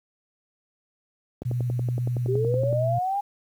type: click train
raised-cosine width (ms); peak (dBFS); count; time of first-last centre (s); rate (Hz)
2; -19; 15; 1.42-2.728; 10.7
type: tone with vibrato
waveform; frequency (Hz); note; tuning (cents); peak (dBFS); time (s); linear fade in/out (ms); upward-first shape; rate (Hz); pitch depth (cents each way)
sine; 122; B2; -21; -23; 1.45-2.99; 10; sine; 11; 16
type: linear sweep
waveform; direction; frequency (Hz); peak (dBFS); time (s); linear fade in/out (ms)
sine; up; 373.6 to 821; -23; 2.28-3.21; 10
effects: high-pass 60 Hz 12 dB/octave + 9-bit